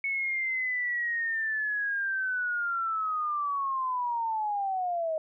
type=linear sweep; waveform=sine; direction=down; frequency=2213 to 622.3 Hz; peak=-27 dBFS; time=0.04-5.18 s; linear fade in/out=2 ms; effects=none